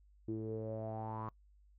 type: tone with low-pass filter sweep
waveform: sawtooth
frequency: 110 Hz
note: A2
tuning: in tune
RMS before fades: -41 dBFS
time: 0.28-1.29 s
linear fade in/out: 0 ms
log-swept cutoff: 330 to 1100 Hz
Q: 7.7
effects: noise-tail reverb RT60 0.1 s tail -24 dB re dry + added 50 Hz sine -62 dBFS peak until 1.78 s